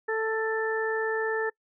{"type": "harmonic tone", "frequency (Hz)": 442.1, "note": "A4", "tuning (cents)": 8, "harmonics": [1, 2, 3, 4], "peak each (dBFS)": [-27, -35, -38, -31], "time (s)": [0.08, 1.5], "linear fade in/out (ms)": 10, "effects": ["noise-tail reverb RT60 0.1 s tail -25 dB re dry"]}